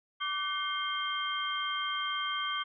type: tone cluster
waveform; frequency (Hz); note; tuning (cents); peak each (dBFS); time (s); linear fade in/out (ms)
sine; 1165 / 1519 / 2127 / 3171; D6 / F#6 / C7 / G7; -14 / +45 / +28 / +19; -34 / -39 / -39 / -35; 0.2-2.64; 20
effects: none